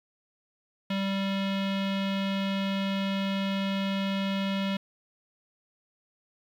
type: tone with low-pass filter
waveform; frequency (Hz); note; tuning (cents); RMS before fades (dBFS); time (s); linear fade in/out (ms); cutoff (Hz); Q
square; 195.3; G3; -6; -29; 0.9-4.77; 5; 3300; 3.1
effects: 9-bit